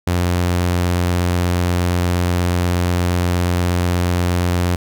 sawtooth tone, 88.4 Hz, F2, 22 cents sharp, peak -11 dBFS, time 0.07-4.76 s, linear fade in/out 5 ms, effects none

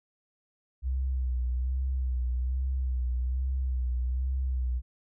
sine tone with vibrato, 63.5 Hz, B1, 49 cents sharp, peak -26 dBFS, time 0.82-4.82 s, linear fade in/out 50 ms, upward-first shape sine, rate 1.2 Hz, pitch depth 55 cents each way, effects none

